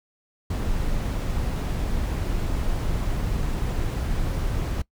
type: noise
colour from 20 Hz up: brown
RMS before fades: -25 dBFS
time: 0.5-4.82 s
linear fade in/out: 5 ms
effects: noise-tail reverb RT60 0.1 s tail -22 dB re dry